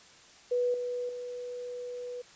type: tone with level steps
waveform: sine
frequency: 491.1 Hz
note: B4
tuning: 10 cents flat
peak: -25 / -31 / -36 dBFS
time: 0.51-2.22 s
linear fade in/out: 10 ms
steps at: 0.74 / 1.09 s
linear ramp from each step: 2 ms
effects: white hiss -55 dBFS RMS until 2.35 s + resampled to 16000 Hz